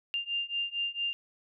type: beating tone pair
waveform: sine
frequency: 2794 / 2798.4 Hz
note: F7 / F7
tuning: 0 / +3 cents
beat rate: 4.4 Hz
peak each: -34 / -33 dBFS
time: 0.14-1.13 s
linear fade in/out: 0 ms
effects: none